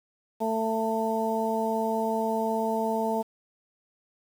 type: harmonic tone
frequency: 222.7 Hz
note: A3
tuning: 21 cents sharp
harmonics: 1 / 2 / 3 / 4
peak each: -30 / -30 / -30 / -30 dBFS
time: 0.4-3.23 s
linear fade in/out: 20 ms
effects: 8-bit